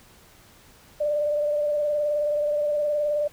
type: tone with vibrato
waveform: sine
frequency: 592 Hz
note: D5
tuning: 14 cents sharp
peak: -21 dBFS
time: 1-3.28 s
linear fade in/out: 10 ms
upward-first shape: sine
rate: 19 Hz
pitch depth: 30 cents each way
effects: pink hiss -53 dBFS RMS until 3.32 s